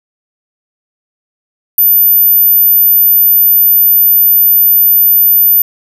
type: tone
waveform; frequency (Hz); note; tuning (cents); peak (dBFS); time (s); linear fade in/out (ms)
sine; 13890; A9; -24; -4; 1.78-5.62; 2
effects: none